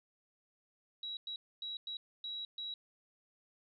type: tone bursts at uneven times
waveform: sine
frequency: 3878 Hz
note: B7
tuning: 32 cents flat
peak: -39 dBFS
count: 6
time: 1.03-1.17 / 1.27-1.36 / 1.62-1.77 / 1.87-1.97 / 2.24-2.45 / 2.58-2.74 s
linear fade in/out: 2 ms
effects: none